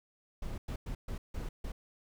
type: noise bursts at uneven times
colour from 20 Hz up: brown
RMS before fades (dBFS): -38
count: 6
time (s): 0.42-0.58 / 0.68-0.76 / 0.86-0.95 / 1.08-1.18 / 1.34-1.49 / 1.64-1.72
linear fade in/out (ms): 5
effects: none